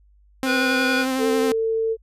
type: tone with vibrato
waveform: sawtooth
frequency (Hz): 261.6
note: C4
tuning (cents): 0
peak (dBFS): -17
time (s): 0.43-1.52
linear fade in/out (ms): 0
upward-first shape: sine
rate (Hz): 11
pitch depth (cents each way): 21
type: harmonic tone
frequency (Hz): 487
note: B4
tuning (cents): -24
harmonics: 1 / 3 / 5 / 7 / 9 / 10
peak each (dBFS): -28 / -22 / -27 / -32 / -37 / -34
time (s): 0.45-1.06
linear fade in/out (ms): 50
type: tone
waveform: sine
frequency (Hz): 448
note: A4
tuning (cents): +31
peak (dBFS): -19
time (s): 1.18-1.97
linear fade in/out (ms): 50
effects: added 50 Hz sine -52 dBFS peak until 2.02 s + resampled to 32000 Hz